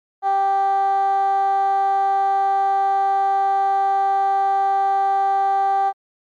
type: tone with band-pass filter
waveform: 15% pulse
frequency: 392 Hz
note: G4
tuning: in tune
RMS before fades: -18 dBFS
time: 0.22-5.93 s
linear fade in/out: 50 ms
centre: 790 Hz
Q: 5.1
effects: MP3 64 kbps